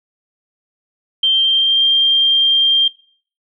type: tone with pitch glide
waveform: sine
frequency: 3152 to 3185 Hz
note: G7 to G7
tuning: +9 to +27 cents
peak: -10 dBFS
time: 1.23-2.88 s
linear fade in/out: 5 ms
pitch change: +18 cents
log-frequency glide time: 1.4-1.84 s
effects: noise-tail reverb RT60 0.5 s tail -20 dB re dry